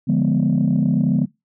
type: chord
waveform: sine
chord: D diminished seventh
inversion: none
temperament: equal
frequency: 146.83 / 174.61 / 207.7 / 246.9 Hz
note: D3 / F3 / Ab3 / Cb4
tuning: 0 / 0 / 0 / 0 cents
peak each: -19 dBFS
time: 0.07-1.26 s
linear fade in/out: 20 ms
effects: noise-tail reverb RT60 0.2 s tail -22 dB re dry + tanh soft clip ceiling -9 dBFS